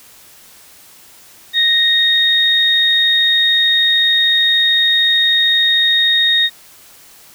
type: tone pair together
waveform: sine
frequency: 1864.7 / 3718 Hz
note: A#6 / A#7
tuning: 0 / -5 cents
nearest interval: octave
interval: 1195 cents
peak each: -16 / -11 dBFS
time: 1.53-6.5 s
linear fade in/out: 50 ms
effects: white hiss -43 dBFS RMS until 7.34 s